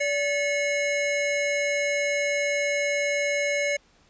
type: tone pair together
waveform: square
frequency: 576.8 / 2181 Hz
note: D5 / C#7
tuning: -31 / -29 cents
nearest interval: octave + major seventh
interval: 2302 cents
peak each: -26 / -27 dBFS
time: 0-3.77 s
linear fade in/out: 10 ms
effects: pink hiss -60 dBFS RMS until 4.09 s + resampled to 16000 Hz